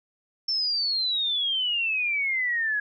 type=exponential sweep; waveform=sine; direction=down; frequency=5400 to 1661.2 Hz; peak=-23 dBFS; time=0.48-2.8 s; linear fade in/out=5 ms; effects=none